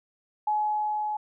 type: tone with level ramp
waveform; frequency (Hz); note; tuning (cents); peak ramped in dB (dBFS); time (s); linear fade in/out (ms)
sine; 847; G#5; +34; -22 to -27; 0.47-1.17; 5
effects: none